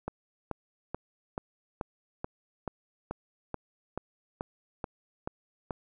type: click train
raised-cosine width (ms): 1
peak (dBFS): -19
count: 14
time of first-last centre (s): 0.08-5.708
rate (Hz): 2.31
effects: none